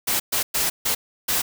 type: noise bursts at uneven times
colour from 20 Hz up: white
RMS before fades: -22 dBFS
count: 5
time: 0.07-0.2 / 0.32-0.43 / 0.54-0.7 / 0.85-0.95 / 1.28-1.42 s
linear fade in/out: 10 ms
effects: none